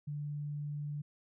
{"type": "tone", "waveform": "sine", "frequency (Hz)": 146.83, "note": "D3", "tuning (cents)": 0, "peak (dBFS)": -36, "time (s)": [0.07, 1.02], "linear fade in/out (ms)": 10, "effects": []}